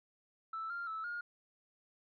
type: tone with pitch steps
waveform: sine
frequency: 1319 / 1393 / 1309 / 1424 Hz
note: E6 / F6 / E6 / F6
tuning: +1 / -5 / -13 / +33 cents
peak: -37 dBFS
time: 0.53-1.21 s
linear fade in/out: 5 ms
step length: 170 ms
effects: tanh soft clip ceiling -34 dBFS